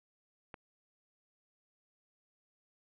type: click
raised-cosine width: 0.5 ms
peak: -30 dBFS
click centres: 0.542 s
effects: resampled to 8000 Hz